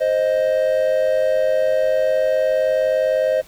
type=tone pair together; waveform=triangle; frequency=523.3 / 623 Hz; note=C5 / D#5; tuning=0 / +2 cents; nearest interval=minor third; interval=302 cents; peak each=-16 dBFS; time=0-3.42 s; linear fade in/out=20 ms; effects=pink hiss -47 dBFS RMS until 3.47 s